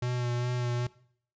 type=tone with vibrato; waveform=square; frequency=122.4 Hz; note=B2; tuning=15 cents flat; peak=-29 dBFS; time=0.02-0.87 s; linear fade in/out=5 ms; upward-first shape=sine; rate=2.5 Hz; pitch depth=22 cents each way; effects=noise-tail reverb RT60 0.6 s tail -20 dB re dry + resampled to 16000 Hz